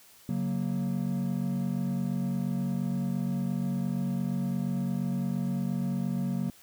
triangle chord, F# major, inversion second, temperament equal with one note detuned, 138.59 / 184.46 / 233.1 Hz, C#3 / F#3 / A#3, 0 / -5 / 0 cents, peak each -31 / -28 / -30 dBFS, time 0.29-6.5 s, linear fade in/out 2 ms, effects tanh soft clip ceiling -18 dBFS + white hiss -56 dBFS RMS until 6.62 s

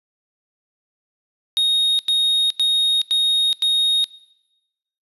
triangle tone bursts, 3729 Hz, A#7, in tune, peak -13 dBFS, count 5, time 1.57-4.042 s, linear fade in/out 0 ms, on 420 ms, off 93 ms, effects noise-tail reverb RT60 1.0 s tail -21 dB re dry + resampled to 32000 Hz

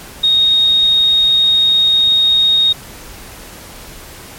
sine tone, 3729 Hz, A#7, in tune, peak -8 dBFS, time 0.23-2.73 s, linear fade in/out 10 ms, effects pink hiss -34 dBFS RMS until 4.38 s + MP3 64 kbps

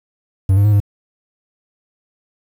triangle tone with pitch steps, 95.6 / 101 / 105.2 / 101.8 Hz, G2 / G#2 / G#2 / G#2, -43 / -48 / +23 / -34 cents, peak -7 dBFS, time 0.49-0.802 s, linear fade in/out 5 ms, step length 78 ms, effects 7-bit

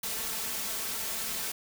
white noise with comb filter, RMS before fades -34 dBFS, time 0.03-1.52 s, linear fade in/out 5 ms, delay 4.5 ms, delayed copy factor +0.6, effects none

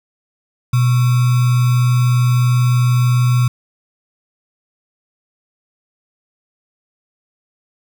sine tone with sample-and-hold, 123.47 Hz, B2, in tune, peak -10 dBFS, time 0.73-3.48 s, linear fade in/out 5 ms, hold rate 1225 Hz, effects none

